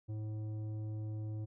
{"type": "tone with tanh clipping", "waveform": "sine", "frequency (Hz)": 107.7, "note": "A2", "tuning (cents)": -37, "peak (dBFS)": -39, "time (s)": [0.08, 1.46], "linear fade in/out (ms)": 20, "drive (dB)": 10, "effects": []}